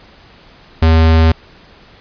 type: tone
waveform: square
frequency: 80.8 Hz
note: E2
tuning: 34 cents flat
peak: -7 dBFS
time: 0.82-1.32 s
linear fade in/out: 5 ms
effects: pink hiss -43 dBFS RMS until 2 s + resampled to 11025 Hz